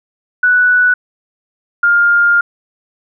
sine tone pair in turn, 1480 / 1407.2 Hz, F#6 / F6, 0 / +13 cents, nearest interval minor second, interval 87 cents, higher first, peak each -7 dBFS, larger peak neither, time 0.43-0.94 / 1.83-2.41 s, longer second, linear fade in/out 5 ms, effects none

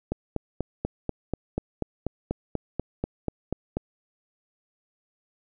click train, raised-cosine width 2 ms, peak -13 dBFS, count 16, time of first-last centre 0.12-3.77 s, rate 4.11 Hz, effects none

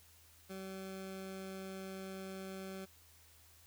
20% pulse tone, 190.9 Hz, G3, 46 cents flat, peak -39 dBFS, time 0.49-2.86 s, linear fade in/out 20 ms, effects added 82 Hz sine -66 dBFS peak until 3.66 s + white hiss -64 dBFS RMS until 3.66 s

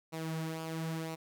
sawtooth tone with flanger, 161.3 Hz, E3, 37 cents flat, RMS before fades -38 dBFS, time 0.12-1.16 s, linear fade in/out 20 ms, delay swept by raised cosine 0.6 to 5.7 ms, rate 1 Hz, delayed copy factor -0.55, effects none

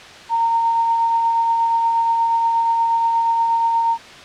sine tone with tremolo, 920 Hz, A#5, 23 cents flat, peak -13 dBFS, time 0.29-3.98 s, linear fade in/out 50 ms, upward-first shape triangle, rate 8.4 Hz, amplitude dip 30%, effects white hiss -38 dBFS RMS until 4.24 s + low-pass 4000 Hz 12 dB/octave

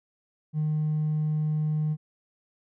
sine tone with hard clipping, 153.3 Hz, D#3, 25 cents flat, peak -24 dBFS, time 0.53-1.97 s, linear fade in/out 50 ms, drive 1 dB, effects none

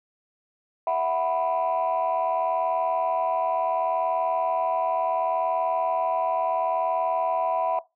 sine chord, E suspended second, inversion none, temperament equal, 659.3 / 740 / 987.8 Hz, E5 / F#5 / B5, 0 / 0 / 0 cents, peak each -23 / -25 / -26 dBFS, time 0.87-7.79 s, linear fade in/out 2 ms, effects noise-tail reverb RT60 0.2 s tail -18 dB re dry + tanh soft clip ceiling -16 dBFS

